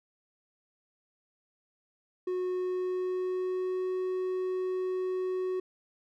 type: tone with pitch glide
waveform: triangle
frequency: 365.6 to 370.3 Hz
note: F#4 to F#4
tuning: -21 to +1 cents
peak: -27 dBFS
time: 2.27-5.6 s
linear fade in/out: 5 ms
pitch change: +22 cents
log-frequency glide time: 2.5-3.89 s
effects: none